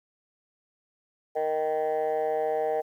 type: chord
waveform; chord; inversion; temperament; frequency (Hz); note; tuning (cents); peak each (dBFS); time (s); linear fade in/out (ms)
sine; Eb major; second; just; 466.7 / 622.3 / 777.8; Bb4 / Eb5 / G5; +2 / 0 / -14; -26 / -27 / -28; 1.35-2.82; 20
effects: tanh soft clip ceiling -20 dBFS + 10-bit